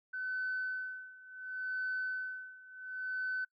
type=tone with tremolo; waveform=sine; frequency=1514 Hz; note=F#6; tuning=39 cents sharp; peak=-32 dBFS; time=0.13-3.45 s; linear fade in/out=10 ms; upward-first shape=sine; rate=0.7 Hz; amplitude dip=90%; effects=noise-tail reverb RT60 0.1 s tail -24 dB re dry + tanh soft clip ceiling -29 dBFS